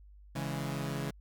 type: chord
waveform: sawtooth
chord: C# minor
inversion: none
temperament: equal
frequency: 138.59 / 164.81 / 207.7 Hz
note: C#3 / E3 / G#3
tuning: 0 / 0 / 0 cents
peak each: -32 / -35 / -37 dBFS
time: 0.35-1.11 s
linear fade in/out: 10 ms
effects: added 50 Hz sine -52 dBFS peak until 1.2 s